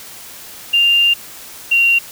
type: tone pair in turn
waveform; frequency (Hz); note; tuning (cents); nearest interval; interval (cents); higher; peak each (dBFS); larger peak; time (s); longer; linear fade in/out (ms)
sine; 2794 / 2760; F7 / F7; 0 / -21; unison; 21; first; -9; neither; 0.73-1.14 / 1.71-1.99; first; 10
effects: white hiss -35 dBFS RMS until 2.11 s

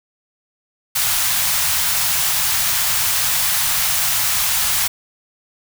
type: band-stop noise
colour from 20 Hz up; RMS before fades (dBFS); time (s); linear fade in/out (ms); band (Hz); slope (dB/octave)
white; -18; 0.95-4.88; 10; 160 to 740; 24
effects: none

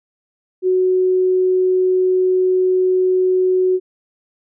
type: tone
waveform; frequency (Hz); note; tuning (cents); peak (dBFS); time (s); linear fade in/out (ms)
sine; 370; F#4; 0; -12; 0.62-3.8; 50
effects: none

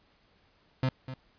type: tone with echo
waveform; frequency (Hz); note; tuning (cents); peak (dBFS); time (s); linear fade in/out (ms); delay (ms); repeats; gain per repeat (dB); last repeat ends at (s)
35% pulse; 130.4; C3; -5; -23; 0.83-0.89; 2; 250; 1; -12; 1.14
effects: pink hiss -66 dBFS RMS until 1.38 s + resampled to 11025 Hz

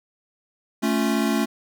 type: chord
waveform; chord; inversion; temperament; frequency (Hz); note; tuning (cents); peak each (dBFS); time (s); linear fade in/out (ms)
square; A augmented; none; equal; 220 / 277.2 / 349.2; A3 / C#4 / E#4; 0 / 0 / 0; -23 / -25 / -28; 0.82-1.46; 20
effects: none

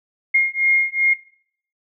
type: beating tone pair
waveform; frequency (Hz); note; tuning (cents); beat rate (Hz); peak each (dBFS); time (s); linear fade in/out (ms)
sine; 2135 / 2137.6; C7 / C7; +34 / +36; 2.6; -17; 0.34-1.14; 10
effects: noise-tail reverb RT60 0.6 s tail -18 dB re dry

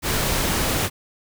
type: noise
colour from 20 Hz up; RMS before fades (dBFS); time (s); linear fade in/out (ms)
pink; -22; 0.02-0.9; 50
effects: none

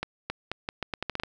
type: accelerating click train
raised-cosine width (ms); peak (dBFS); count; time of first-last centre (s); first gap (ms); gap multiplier
0.3; -14; 11; 0.03-1.235; 270; 0.8
effects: none

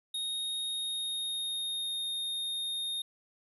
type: tone with pitch glide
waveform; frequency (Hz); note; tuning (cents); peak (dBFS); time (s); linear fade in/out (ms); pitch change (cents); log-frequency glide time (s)
square; 3729 to 3690; A#7 to A#7; 0 to -18; -33; 0.14-3.02; 5; -18; 0.64-2.11
effects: 11-bit

